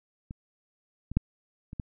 clicks, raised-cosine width 5 ms, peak -26 / -24 / -10 / -28 / -20 dBFS, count 5, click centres 0.309 / 1.116 / 1.17 / 1.731 / 1.798 s, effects none

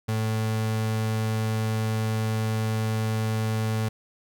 35% pulse tone, 110 Hz, A2, in tune, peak -22 dBFS, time 0.08-3.89 s, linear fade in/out 10 ms, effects none

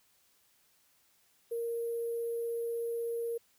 sine tone with sample-and-hold, 466.2 Hz, A#4, in tune, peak -32 dBFS, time 1.51-3.38 s, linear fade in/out 10 ms, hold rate 11025 Hz, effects white hiss -69 dBFS RMS until 3.58 s

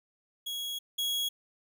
40% pulse tone pair in turn, 3322 / 3322 Hz, G#7 / G#7, 0 / 0 cents, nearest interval unison, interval 0 cents, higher neither, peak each -33 / -28 dBFS, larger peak second, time 0.46-0.79 / 0.98-1.29 s, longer first, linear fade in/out 10 ms, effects none

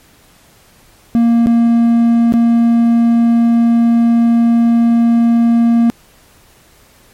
triangle tone with dropouts, 233.1 Hz, A#3, in tune, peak -5 dBFS, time 1.15-5.9 s, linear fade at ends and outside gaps 0 ms, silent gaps 1.461-1.47 / 2.323-2.338 s, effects pink hiss -47 dBFS RMS until 7.13 s + MP3 64 kbps

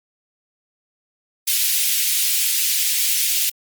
white high-pass noise, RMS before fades -19 dBFS, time 1.47-3.5 s, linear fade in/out 10 ms, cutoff 2300 Hz, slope 24 dB/octave, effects Opus 24 kbps

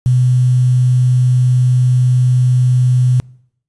sine tone with quantisation, 125.6 Hz, B2, 30 cents sharp, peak -8 dBFS, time 0.06-3.2 s, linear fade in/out 0 ms, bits 6, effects noise-tail reverb RT60 0.7 s tail -25 dB re dry + resampled to 22050 Hz

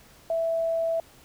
sine tone, 659.3 Hz, E5, in tune, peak -23 dBFS, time 0.3-1 s, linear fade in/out 2 ms, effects pink hiss -54 dBFS RMS until 1.24 s

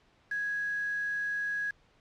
sine tone with quantisation, 1661.2 Hz, G#6, in tune, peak -30 dBFS, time 0.31-1.71 s, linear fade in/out 5 ms, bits 7, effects pink hiss -65 dBFS RMS until 2 s + low-pass 4000 Hz 12 dB/octave

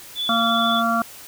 sine tone with vibrato, 3460 Hz, A7, 30 cents flat, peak -22 dBFS, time 0.15-0.83 s, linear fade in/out 50 ms, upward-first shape triangle, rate 14 Hz, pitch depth 17 cents each way
harmonic tone, 230 Hz, A#3, 23 cents flat, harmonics 1 / 3 / 5 / 6, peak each -23 / -23 / -23 / -23 dBFS, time 0.29-1.02 s, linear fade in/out 2 ms
effects white hiss -41 dBFS RMS until 1.27 s

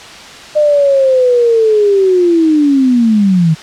sine linear sweep, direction down, 608 to 153.7 Hz, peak -6 dBFS, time 0.55-3.55 s, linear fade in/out 20 ms, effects white hiss -31 dBFS RMS until 3.62 s + low-pass 5000 Hz 12 dB/octave

